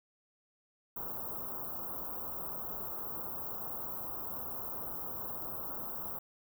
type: band-stop noise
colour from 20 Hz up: white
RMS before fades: -40 dBFS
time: 0.96-6.19 s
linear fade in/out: 5 ms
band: 1300 to 14000 Hz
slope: 48 dB/octave
effects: none